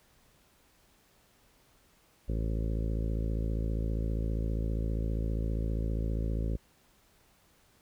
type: harmonic tone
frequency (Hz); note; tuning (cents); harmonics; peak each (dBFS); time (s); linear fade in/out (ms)
55; A1; 0; 1 / 2 / 3 / 4 / 5 / 6 / 7 / 8 / 9 / 10; -30 / -36 / -40 / -42 / -44 / -46 / -47 / -48 / -49 / -50; 2.28-6.57; 10
effects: pink hiss -65 dBFS RMS until 7.81 s